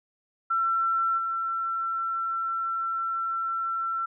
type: tone with level steps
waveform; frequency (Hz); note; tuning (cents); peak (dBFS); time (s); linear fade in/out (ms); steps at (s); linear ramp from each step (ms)
sine; 1347; E6; +37; -22 / -26; 0.5-4.06; 10; 1.17; 20
effects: none